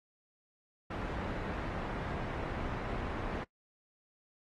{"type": "low-pass noise", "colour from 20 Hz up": "pink", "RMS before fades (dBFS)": -38, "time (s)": [0.9, 3.44], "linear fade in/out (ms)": 10, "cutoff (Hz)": 1600, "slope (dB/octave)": 12, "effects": ["noise-tail reverb RT60 0.1 s tail -21 dB re dry", "AAC 32 kbps"]}